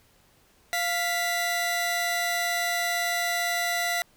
sawtooth tone pair together, 697.8 / 1975.5 Hz, F5 / B6, -2 / 0 cents, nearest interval octave + tritone, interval 1802 cents, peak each -24 dBFS, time 0.73-4.02 s, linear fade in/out 0 ms, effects pink hiss -61 dBFS RMS until 4.16 s

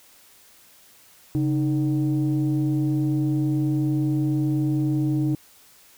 sine tone pair together, 137.3 / 308.2 Hz, C#3 / D#4, -16 / -16 cents, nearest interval octave + major second, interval 1400 cents, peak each -21 dBFS, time 1.35-5.35 s, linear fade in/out 0 ms, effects tanh soft clip ceiling -15 dBFS + white hiss -53 dBFS RMS until 5.97 s

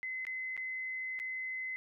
sine tone with dropouts, 2043 Hz, C7, 42 cents flat, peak -36 dBFS, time 0.03-1.76 s, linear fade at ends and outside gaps 0 ms, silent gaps 0.251-0.268 / 0.566-0.576 / 1.191-1.199 s, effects none

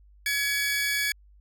sawtooth tone pair together, 1689.6 / 2269 Hz, G#6 / C#7, +29 / +40 cents, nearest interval perfect fourth, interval 511 cents, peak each -24 dBFS, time 0.26-1.12 s, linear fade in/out 2 ms, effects added 50 Hz sine -52 dBFS peak until 1.4 s

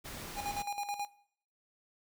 pink noise, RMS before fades -44 dBFS, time 0.04-0.63 s, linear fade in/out 20 ms
square tone with tremolo, 816 Hz, G#5, 31 cents flat, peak -34 dBFS, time 0.35-1.08 s, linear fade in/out 50 ms, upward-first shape square, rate 9.3 Hz, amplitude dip 65%
effects noise-tail reverb RT60 0.6 s tail -19 dB re dry

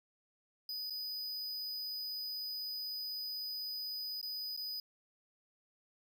square tone with dropouts, 4978 Hz, D#8, in tune, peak -39 dBFS, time 0.69-4.8 s, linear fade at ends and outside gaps 2 ms, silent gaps 0.899-0.905 / 4.214-4.228 / 4.565-4.574 s, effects none

